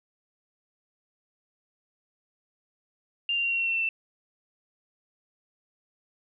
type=tone with pitch steps; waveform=sine; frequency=2794 / 2776 / 2759 / 2741 / 2724 / 2707 / 2689 / 2672 Hz; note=F7 / F7 / F7 / F7 / F7 / E7 / E7 / E7; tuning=0 / -11 / -22 / -33 / -44 / +45 / +34 / +23 cents; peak=-24 dBFS; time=3.29-3.89 s; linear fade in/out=2 ms; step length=75 ms; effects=none